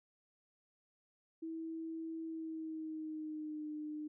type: tone with pitch glide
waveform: sine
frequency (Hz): 324.8 to 303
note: E4 to D#4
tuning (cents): -26 to -46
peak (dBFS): -40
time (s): 1.42-4.08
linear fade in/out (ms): 10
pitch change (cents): -120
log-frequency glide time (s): 2.24-3.68
effects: none